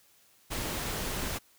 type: noise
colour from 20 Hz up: pink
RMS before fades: -34 dBFS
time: 0.5-1.39 s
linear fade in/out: 20 ms
effects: white hiss -63 dBFS RMS until 1.58 s